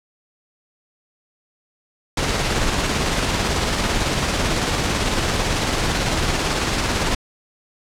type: noise with tremolo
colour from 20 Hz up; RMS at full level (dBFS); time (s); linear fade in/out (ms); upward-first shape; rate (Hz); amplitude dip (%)
pink; -19; 2.17-7.15; 5; square; 18; 25
effects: low-pass 7000 Hz 12 dB/octave